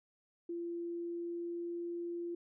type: tone with pitch glide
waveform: sine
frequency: 342.2 to 344.2 Hz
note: F4 to F4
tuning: -35 to -25 cents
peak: -37 dBFS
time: 0.49-2.35 s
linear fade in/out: 5 ms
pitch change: +10 cents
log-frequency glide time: 0.8-1.91 s
effects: none